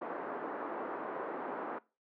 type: band-pass noise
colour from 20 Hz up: pink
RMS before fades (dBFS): -40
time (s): 0.01-1.79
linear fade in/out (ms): 10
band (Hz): 300 to 1400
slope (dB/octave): 24
effects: noise-tail reverb RT60 0.3 s tail -21 dB re dry